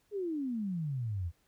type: exponential sweep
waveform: sine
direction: down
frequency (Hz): 426.4 to 79.9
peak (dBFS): -32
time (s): 0.11-1.32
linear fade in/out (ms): 50
effects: pink hiss -72 dBFS RMS until 1.47 s